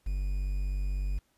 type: tone with quantisation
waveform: triangle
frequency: 48.13 Hz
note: G1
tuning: 31 cents flat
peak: -26 dBFS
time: 0.06-1.19 s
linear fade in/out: 10 ms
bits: 9
effects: pink hiss -71 dBFS RMS until 1.37 s + resampled to 32000 Hz